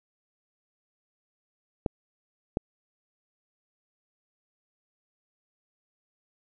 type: clicks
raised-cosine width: 2 ms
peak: -12 dBFS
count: 2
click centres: 1.862 / 2.571 s
effects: none